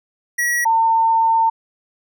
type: tone pair in turn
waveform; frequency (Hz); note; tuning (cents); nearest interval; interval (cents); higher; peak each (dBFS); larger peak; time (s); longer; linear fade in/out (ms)
square / sine; 1920 / 903.9; B6 / A5; -49 / +46; octave + minor second; 1305; first; -17 / -12; second; 0.38-0.65 / 0.65-1.5; second; 10
effects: none